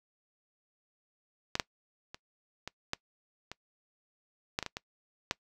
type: clicks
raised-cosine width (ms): 0.2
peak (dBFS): -12 / -9 / -25 / -21 / -14 / -23 / -12 / -17 / -19 / -19 / -11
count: 11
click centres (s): 1.554 / 1.598 / 2.145 / 2.676 / 2.934 / 3.516 / 4.589 / 4.627 / 4.663 / 4.769 / 5.311
effects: noise-tail reverb RT60 0.1 s tail -23 dB re dry